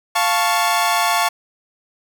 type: chord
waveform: sawtooth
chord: F augmented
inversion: none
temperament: equal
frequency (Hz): 698.5 / 880 / 1108.7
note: F5 / A5 / C#6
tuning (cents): 0 / 0 / 0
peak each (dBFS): -16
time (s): 0.15-1.29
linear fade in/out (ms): 10
effects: none